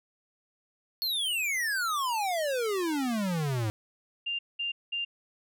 square exponential sweep, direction down, 4400 to 103.83 Hz, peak -28 dBFS, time 1.02-3.7 s, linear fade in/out 0 ms
sine tone bursts, 2794 Hz, F7, in tune, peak -29 dBFS, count 3, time 4.26-5.05 s, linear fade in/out 10 ms, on 130 ms, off 200 ms
effects none

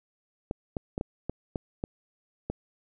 clicks, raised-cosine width 2 ms, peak -17 dBFS, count 8, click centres 0.511 / 0.768 / 0.979 / 1.011 / 1.296 / 1.558 / 1.839 / 2.5 s, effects none

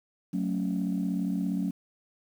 sine chord, F# minor, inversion none, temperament just, 185 / 222 / 277.5 Hz, F#3 / A3 / C#4, 0 / +16 / +2 cents, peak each -28 / -32 / -31 dBFS, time 0.33-1.71 s, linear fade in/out 10 ms, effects tanh soft clip ceiling -20 dBFS + 9-bit

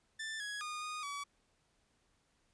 sawtooth tone with pitch steps, 1770 / 1669 / 1224 / 1233 / 1140 Hz, A6 / G#6 / D#6 / D#6 / C#6, +10 / +8 / -29 / -16 / +48 cents, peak -36 dBFS, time 0.19-1.24 s, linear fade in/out 10 ms, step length 210 ms, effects pink hiss -75 dBFS RMS until 2.53 s + resampled to 22050 Hz

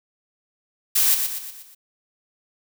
blue noise with echo, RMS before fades -18 dBFS, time 0.95-1.15 s, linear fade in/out 10 ms, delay 120 ms, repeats 5, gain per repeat -6 dB, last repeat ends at 1.75 s, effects none

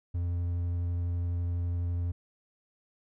triangle tone with vibrato, 87 Hz, F2, 6 cents flat, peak -26 dBFS, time 0.14-2.12 s, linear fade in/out 10 ms, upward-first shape sine, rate 12 Hz, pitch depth 9 cents each way, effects none

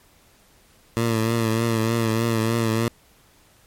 15% pulse tone with vibrato, 113.7 Hz, A#2, 43 cents flat, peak -13 dBFS, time 0.97-2.88 s, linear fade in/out 0 ms, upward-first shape triangle, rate 3.3 Hz, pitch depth 54 cents each way, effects pink hiss -56 dBFS RMS until 3.66 s + MP3 64 kbps

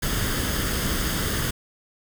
pink noise with comb filter, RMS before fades -25 dBFS, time 0.02-1.51 s, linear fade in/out 10 ms, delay 0.61 ms, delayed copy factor +0.55, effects none

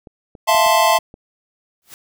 clicks, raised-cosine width 2 ms, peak -25 dBFS, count 6, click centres 0.072 / 0.352 / 0.548 / 0.664 / 0.988 / 1.141 s
square chord, F major seventh, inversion third, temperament equal, 659.3 / 698.5 / 880 / 1046.5 Hz, E5 / F5 / A5 / C6, 0 / 0 / 0 / 0 cents, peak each -18 / -20 / -17 / -18 dBFS, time 0.47-0.99 s, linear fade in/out 20 ms
white noise with exponential growth, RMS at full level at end -34 dBFS, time 1.82-1.94 s, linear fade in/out 0 ms, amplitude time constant 26 ms
effects none

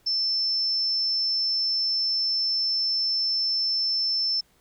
sine tone, 5310 Hz, E8, 12 cents sharp, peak -22 dBFS, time 0.06-4.41 s, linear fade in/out 10 ms, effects pink hiss -63 dBFS RMS until 4.6 s

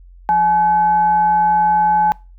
sine tone with frequency modulation, 851 Hz, G#5, 42 cents sharp, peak -11 dBFS, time 0.29-2.12 s, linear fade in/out 0 ms, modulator 677 Hz, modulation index 0.27, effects noise-tail reverb RT60 0.3 s tail -23 dB re dry + added 44 Hz sine -39 dBFS peak until 2.38 s

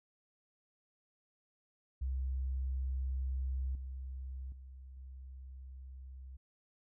sine tone with level steps, 65.41 Hz, C2, in tune, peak -33 / -40 / -48 / -46 dBFS, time 2.01-6.37 s, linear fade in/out 10 ms, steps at 3.75 / 4.52 / 4.97 s, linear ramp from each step 2 ms, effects none

